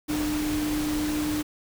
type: tone in noise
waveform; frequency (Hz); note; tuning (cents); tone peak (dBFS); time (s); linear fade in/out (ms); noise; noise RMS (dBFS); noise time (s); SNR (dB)
sine; 301.4; D4; +45; -25; 0.08-1.43; 20; pink; -33; 0.08-1.43; +5
effects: none